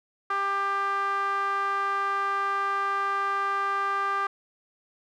sawtooth tone with band-pass filter, 396.3 Hz, G4, 19 cents sharp, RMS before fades -27 dBFS, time 0.3-4.27 s, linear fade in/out 5 ms, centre 1300 Hz, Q 6.2, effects none

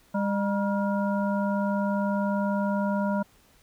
harmonic tone with a mistuned harmonic, 201.4 Hz, G3, 47 cents sharp, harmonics 1 / 3 / 5 / 7, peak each -25 / -30 / -32 / -37 dBFS, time 0.14-3.23 s, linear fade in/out 10 ms, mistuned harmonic 5, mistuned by -83 cents, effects pink hiss -60 dBFS RMS until 3.62 s

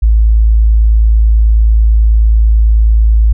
sine tone, 54.6 Hz, A1, 13 cents flat, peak -4 dBFS, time 0.02-3.33 s, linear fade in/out 10 ms, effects none

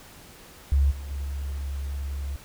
sine tone with level steps, 69.5 Hz, C#2, 5 cents sharp, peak -17 / -33 / -28 dBFS, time 0.72-2.36 s, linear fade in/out 0 ms, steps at 0.9 / 1.1 s, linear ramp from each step 20 ms, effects pink hiss -48 dBFS RMS until 2.44 s

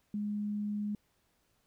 sine tone, 207.7 Hz, G#3, in tune, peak -32 dBFS, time 0.14-0.95 s, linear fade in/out 2 ms, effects pink hiss -74 dBFS RMS until 1.66 s

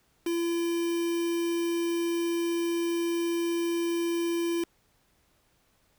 triangle tone with quantisation, 339.5 Hz, F4, 49 cents flat, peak -24 dBFS, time 0.26-4.64 s, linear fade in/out 5 ms, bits 6, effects pink hiss -68 dBFS RMS until 5.98 s

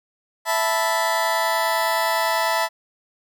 30% pulse chord, E suspended fourth, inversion none, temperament just, 659.3 / 879 / 988.9 Hz, E5 / A5 / B5, 0 / -2 / +2 cents, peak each -21 dBFS, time 0.45-2.69 s, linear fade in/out 50 ms, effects none

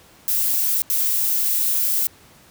violet noise bursts at uneven times, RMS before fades -20 dBFS, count 2, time 0.28-0.82 / 0.9-2.07 s, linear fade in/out 0 ms, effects pink hiss -50 dBFS RMS until 2.5 s + high-pass 60 Hz 12 dB/octave

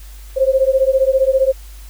sine beating tone pair, 523.3 / 538.3 Hz, C5 / C5, 0 / +49 cents, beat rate 15 Hz, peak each -14 dBFS, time 0.36-1.53 s, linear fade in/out 20 ms, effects added 50 Hz sine -33 dBFS peak until 1.89 s + white hiss -45 dBFS RMS until 1.89 s

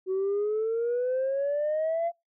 sine exponential sweep, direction up, 371.6 to 690 Hz, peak -23 dBFS, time 0.06-2.12 s, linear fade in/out 50 ms, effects noise-tail reverb RT60 0.2 s tail -23 dB re dry + tanh soft clip ceiling -22 dBFS

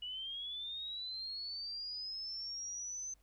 sine linear sweep, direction up, 2917 to 6190 Hz, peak -40 dBFS, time 0.02-3.14 s, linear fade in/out 5 ms, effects added 50 Hz sine -67 dBFS peak until 3.22 s + pink hiss -75 dBFS RMS until 3.22 s

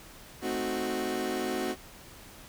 30% pulse chord, A diminished seventh, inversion none, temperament equal, 220 / 261.6 / 311.1 / 370 Hz, A3 / C4 / Eb4 / Gb4, 0 / 0 / 0 / 0 cents, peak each -35 / -33 / -35 / -30 dBFS, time 0.41-1.76 s, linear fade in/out 50 ms, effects pink hiss -50 dBFS RMS until 2.48 s

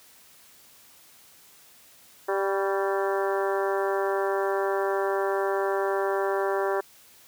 harmonic tone with a mistuned harmonic, 196 Hz, G3, in tune, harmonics 2 / 3 / 4 / 5 / 6 / 7 / 8 / 9, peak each -26 / -30 / -32 / -34 / -36 / -37 / -38 / -39 dBFS, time 2.28-6.81 s, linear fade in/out 10 ms, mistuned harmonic 6, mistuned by -52 cents, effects white hiss -54 dBFS RMS until 7.27 s + high-pass 60 Hz 12 dB/octave

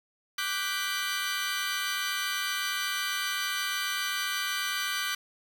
20% pulse chord, G major seventh, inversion second, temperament equal, 1174.7 / 1480 / 1568 / 1975.5 Hz, D6 / F#6 / G6 / B6, 0 / 0 / 0 / 0 cents, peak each -30 dBFS, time 0.38-5.15 s, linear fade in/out 5 ms, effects 8-bit

